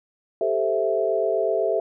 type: chord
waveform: sine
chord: A minor seventh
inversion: third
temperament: equal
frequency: 392 / 440 / 523.3 / 659.3 Hz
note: G4 / A4 / C5 / E5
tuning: 0 / 0 / 0 / 0 cents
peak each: -26 / -25 / -28 / -23 dBFS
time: 0.41-1.8 s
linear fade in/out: 2 ms
effects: none